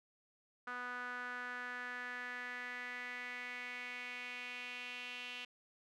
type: tone with band-pass filter sweep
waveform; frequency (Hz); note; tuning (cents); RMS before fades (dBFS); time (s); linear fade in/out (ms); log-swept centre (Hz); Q
sawtooth; 246.9; B3; 0; -45; 0.67-5.45; 5; 1400 to 2800; 4.5
effects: none